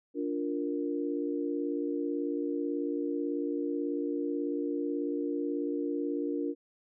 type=chord; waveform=sine; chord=Bb major; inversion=first; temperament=just; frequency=291.4 / 349.6 / 466.2 Hz; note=D4 / F4 / Bb4; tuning=-13 / +2 / 0 cents; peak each=-32 / -35 / -36 dBFS; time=0.14-6.55 s; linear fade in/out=50 ms; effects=none